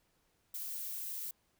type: noise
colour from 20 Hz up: violet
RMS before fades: -41 dBFS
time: 0.54-1.31 s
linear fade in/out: 5 ms
effects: pink hiss -75 dBFS RMS until 1.59 s